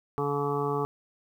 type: harmonic tone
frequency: 143.3 Hz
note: D3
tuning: 42 cents flat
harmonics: 1 / 2 / 3 / 5 / 6 / 7 / 8 / 9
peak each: -33 / -36 / -29 / -39 / -35 / -42 / -33 / -44 dBFS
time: 0.18-0.85 s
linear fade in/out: 0 ms
effects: 10-bit